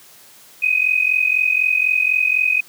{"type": "tone pair together", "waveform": "sine", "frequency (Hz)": [2489, 2533], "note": ["D#7", "D#7"], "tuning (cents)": [0, 30], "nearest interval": "unison", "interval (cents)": 30, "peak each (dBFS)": -17, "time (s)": [0.62, 2.61], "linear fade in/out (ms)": 10, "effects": ["white hiss -46 dBFS RMS until 2.68 s", "high-pass 100 Hz 12 dB/octave"]}